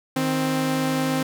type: tone pair together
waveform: sawtooth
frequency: 155.9 / 262.2 Hz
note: D#3 / C4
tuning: +4 / +4 cents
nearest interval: major sixth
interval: 900 cents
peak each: -23 / -18 dBFS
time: 0.16-1.23 s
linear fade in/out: 5 ms
effects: none